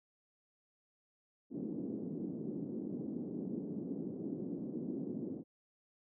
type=band-pass noise; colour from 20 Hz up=pink; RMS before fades=-41 dBFS; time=1.5-5.44 s; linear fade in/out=50 ms; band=200 to 340 Hz; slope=24 dB/octave; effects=none